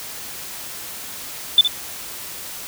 sine tone with echo, 3520 Hz, A7, in tune, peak -6 dBFS, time 1.58-1.61 s, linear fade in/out 2 ms, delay 66 ms, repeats 1, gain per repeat -9 dB, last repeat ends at 1.676 s, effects white hiss -33 dBFS RMS until 2.67 s

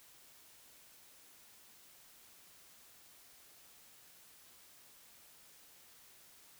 silence, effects white hiss -61 dBFS RMS until 6.59 s

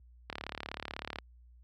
click train, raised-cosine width 0.3 ms, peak -21 dBFS, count 33, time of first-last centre 0.3-1.186 s, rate 36.1 Hz, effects added 60 Hz sine -52 dBFS peak until 1.63 s + high-pass 60 Hz 12 dB/octave

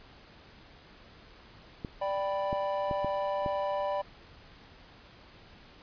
clicks, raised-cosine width 3 ms, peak -22 dBFS, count 5, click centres 1.848 / 2.529 / 2.912 / 3.046 / 3.462 s
triangle chord, G major, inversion second, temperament equal, 587.3 / 784 / 987.8 Hz, D5 / G5 / B5, 0 / 0 / 0 cents, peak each -29 / -34 / -33 dBFS, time 2.01-4.02 s, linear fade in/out 10 ms
effects pink hiss -54 dBFS RMS until 5.82 s + resampled to 11025 Hz

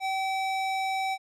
square tone with band-pass filter, 768 Hz, G5, 36 cents flat, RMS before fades -29 dBFS, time 0-1.18 s, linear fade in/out 50 ms, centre 1900 Hz, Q 0.55, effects none

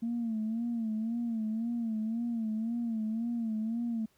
sine tone with vibrato, 226.7 Hz, A#3, 48 cents flat, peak -29 dBFS, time 0.02-4.06 s, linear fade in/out 10 ms, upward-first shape sine, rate 1.9 Hz, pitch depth 81 cents each way, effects tanh soft clip ceiling -26 dBFS + pink hiss -70 dBFS RMS until 4.17 s

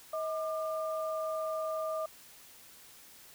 sine tone pair together, 635.1 / 1199 Hz, D#5 / D6, +35 / +36 cents, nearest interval major seventh, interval 1101 cents, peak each -33 / -38 dBFS, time 0.13-2.06 s, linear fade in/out 5 ms, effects white hiss -55 dBFS RMS until 3.34 s

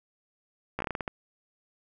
slowing click train, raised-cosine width 0.5 ms, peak -16 dBFS, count 9, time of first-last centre 0.79-1.078 s, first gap 14 ms, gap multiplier 1.26, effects none

